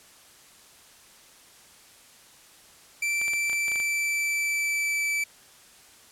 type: tone with pitch glide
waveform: 45% pulse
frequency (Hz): 2339 to 2315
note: D7 to D7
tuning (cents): -8 to -25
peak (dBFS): -24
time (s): 3.02-5.24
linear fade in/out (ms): 5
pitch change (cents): -17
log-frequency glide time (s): 3.14-5.06
type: clicks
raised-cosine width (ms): 0.3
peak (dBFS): -23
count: 9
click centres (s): 3.215 / 3.281 / 3.335 / 3.497 / 3.531 / 3.682 / 3.718 / 3.758 / 3.801
effects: white hiss -53 dBFS RMS until 6.11 s + low-pass 11000 Hz 12 dB/octave